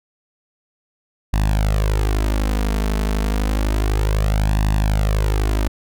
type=tone with flanger; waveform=sawtooth; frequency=52 Hz; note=G#1; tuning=3 cents sharp; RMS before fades=-18 dBFS; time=1.33-5.68 s; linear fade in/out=5 ms; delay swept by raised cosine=1.1 to 4.6 ms; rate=0.3 Hz; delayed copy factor=+0.8; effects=none